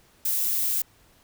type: noise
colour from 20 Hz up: violet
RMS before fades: -25 dBFS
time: 0.25-0.82 s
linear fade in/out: 5 ms
effects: pink hiss -59 dBFS RMS until 1.23 s